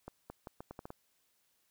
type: accelerating click train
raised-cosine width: 1 ms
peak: -30 dBFS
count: 8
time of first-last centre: 0.08-0.904 s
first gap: 220 ms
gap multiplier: 0.78
effects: white hiss -75 dBFS RMS until 1.7 s